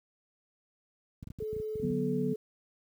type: clicks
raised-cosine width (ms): 5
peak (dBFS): -29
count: 12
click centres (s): 1.228 / 1.273 / 1.304 / 1.388 / 1.424 / 1.53 / 1.565 / 1.6 / 1.756 / 1.799 / 1.848 / 1.906
type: tone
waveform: sine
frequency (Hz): 432.4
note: A4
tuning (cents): -30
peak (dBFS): -33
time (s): 1.4-2.36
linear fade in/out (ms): 5
type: chord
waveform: sine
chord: B minor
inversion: first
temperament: equal with one note detuned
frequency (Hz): 146.83 / 185 / 245.8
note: D3 / F#3 / B3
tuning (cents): 0 / 0 / -8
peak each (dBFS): -35 / -34 / -32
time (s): 1.82-2.34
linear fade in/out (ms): 10
effects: high-pass 60 Hz 12 dB/octave + 10-bit